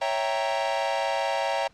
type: chord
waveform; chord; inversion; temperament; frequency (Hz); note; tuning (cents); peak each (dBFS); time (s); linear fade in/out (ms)
45% pulse; C# diminished seventh; none; equal; 554.4 / 659.3 / 784 / 932.3; C#5 / E5 / G5 / Bb5; 0 / 0 / 0 / 0; -30; 0.01-1.68; 10
effects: pink hiss -59 dBFS RMS until 1.73 s + low-pass 5000 Hz 12 dB/octave